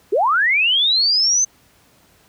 sine linear sweep, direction up, 348.4 to 6272 Hz, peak -13 dBFS, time 0.12-1.45 s, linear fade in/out 10 ms, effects pink hiss -54 dBFS RMS until 2.28 s + high-pass 60 Hz 12 dB/octave

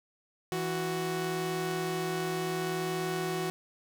sawtooth tone pair together, 164.81 / 370.3 Hz, E3 / F#4, 0 / +1 cents, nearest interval octave + major second, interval 1401 cents, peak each -31 / -28 dBFS, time 0.52-3.5 s, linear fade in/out 0 ms, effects none

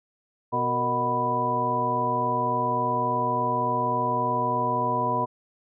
harmonic tone with a mistuned harmonic, 123.47 Hz, B2, in tune, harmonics 1 / 2 / 3 / 4 / 5 / 6 / 8, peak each -33 / -33 / -35 / -33 / -32 / -33 / -24 dBFS, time 0.52-5.26 s, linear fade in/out 20 ms, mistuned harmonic 4, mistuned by -100 cents, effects none

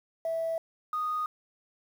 sine tone pair in turn, 656 / 1238.4 Hz, E5 / D#6, -9 / -9 cents, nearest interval major seventh, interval 1100 cents, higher second, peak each -27 dBFS, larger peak neither, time 0.25-0.58 / 0.93-1.26 s, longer neither, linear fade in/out 2 ms, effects tanh soft clip ceiling -24 dBFS + 9-bit

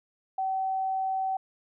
sine tone, 764 Hz, G5, 45 cents flat, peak -26 dBFS, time 0.38-1.37 s, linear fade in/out 5 ms, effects none

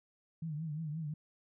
sine tone with vibrato, 155.56 Hz, D#3, in tune, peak -36 dBFS, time 0.42-1.14 s, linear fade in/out 5 ms, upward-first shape triangle, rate 5.7 Hz, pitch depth 120 cents each way, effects none

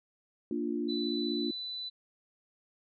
sine chord, Bb major, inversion none, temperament equal, 233.1 / 293.7 / 349.2 Hz, Bb3 / D4 / F4, 0 / 0 / 0 cents, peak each -35 / -34 / -35 dBFS, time 0.51-1.51 s, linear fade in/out 2 ms
sine tone, 3988 Hz, B7, 16 cents sharp, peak -36 dBFS, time 0.88-1.9 s, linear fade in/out 20 ms
effects none

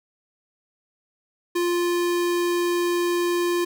square tone, 349.2 Hz, F4, in tune, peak -21 dBFS, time 1.55-3.65 s, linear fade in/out 10 ms, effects none

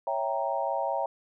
sine chord, C# diminished seventh, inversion none, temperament equal, 554.4 / 659.3 / 784 / 932.3 Hz, C#5 / E5 / G5 / Bb5, 0 / 0 / 0 / 0 cents, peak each -32 dBFS, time 0.07-1.06 s, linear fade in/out 2 ms, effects none

